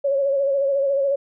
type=tone with vibrato; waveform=sine; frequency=553 Hz; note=C#5; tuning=4 cents flat; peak=-17 dBFS; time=0.04-1.16 s; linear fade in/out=10 ms; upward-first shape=sine; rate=14 Hz; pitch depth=44 cents each way; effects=none